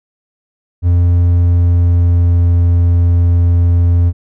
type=tone with pitch glide; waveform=triangle; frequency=87.31 to 86.56 Hz; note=F2 to F2; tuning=0 to -15 cents; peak=-5 dBFS; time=0.82-4.13 s; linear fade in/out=50 ms; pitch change=-15 cents; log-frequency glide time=1.02-2.46 s; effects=none